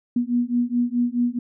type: beating tone pair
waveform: sine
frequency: 239.7 / 244.4 Hz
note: A#3 / B3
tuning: +48 / -18 cents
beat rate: 4.7 Hz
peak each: -22 / -22 dBFS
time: 0.16-1.39 s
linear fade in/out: 5 ms
effects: none